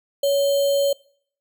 sine tone with sample-and-hold, 561 Hz, C#5, 21 cents sharp, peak -16 dBFS, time 0.23-0.93 s, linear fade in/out 5 ms, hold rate 3675 Hz, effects noise-tail reverb RT60 0.6 s tail -24 dB re dry

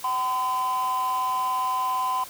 triangle tone pair together, 762.5 / 1020 Hz, G5 / C6, -48 / -44 cents, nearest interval perfect fourth, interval 504 cents, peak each -27 / -20 dBFS, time 0.04-2.24 s, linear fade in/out 5 ms, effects tanh soft clip ceiling -19 dBFS + white hiss -42 dBFS RMS until 2.29 s

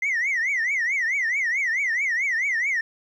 sine tone with vibrato, 2020 Hz, B6, 39 cents sharp, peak -19 dBFS, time 0.02-2.81 s, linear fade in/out 5 ms, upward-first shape triangle, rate 4.6 Hz, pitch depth 240 cents each way, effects tanh soft clip ceiling -19 dBFS + 10-bit

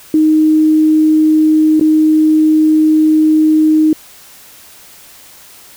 sine tone with dropouts, 311.1 Hz, D#4, in tune, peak -6 dBFS, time 0.14-3.93 s, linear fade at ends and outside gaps 2 ms, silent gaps 1.797-1.81 s, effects white hiss -39 dBFS RMS until 5.76 s

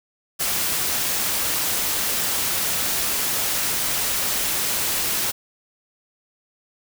white noise, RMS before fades -23 dBFS, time 0.39-5.32 s, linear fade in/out 20 ms, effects none

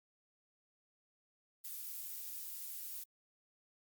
violet noise, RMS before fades -45 dBFS, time 1.64-3.04 s, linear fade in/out 10 ms, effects Opus 48 kbps

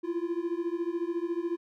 triangle beating tone pair, 335.3 / 349.3 Hz, E4 / F4, +30 / 0 cents, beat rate 14 Hz, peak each -30 dBFS, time 0.03-1.57 s, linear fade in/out 20 ms, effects none

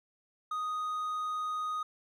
triangle tone, 1244.5 Hz, D#6, in tune, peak -30 dBFS, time 0.51-1.83 s, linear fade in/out 5 ms, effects none

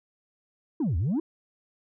sine exponential two-way sweep, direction down then up, 349.2 to 75.2 to 349.2 Hz, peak -21 dBFS, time 0.8-1.2 s, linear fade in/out 5 ms, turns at 0.97 s, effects tanh soft clip ceiling -22 dBFS

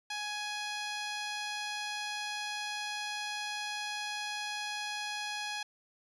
10% pulse tone, 835 Hz, G#5, 9 cents sharp, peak -27 dBFS, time 0.1-5.63 s, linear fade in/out 5 ms, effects resampled to 24000 Hz

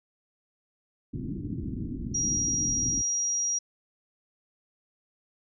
white low-pass noise, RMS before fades -34 dBFS, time 1.13-3.02 s, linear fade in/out 10 ms, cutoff 310 Hz, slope 48 dB/octave
sine tone, 5720 Hz, F8, 41 cents sharp, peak -25 dBFS, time 2.14-3.59 s, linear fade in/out 10 ms
effects none

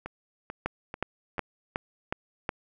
two click trains, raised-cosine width 0.5 ms, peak -21 / -13 dBFS, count 4 / 6, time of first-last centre 0.06-1.382 / 0.66-2.492 s, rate 2.27 / 2.73 Hz, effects none

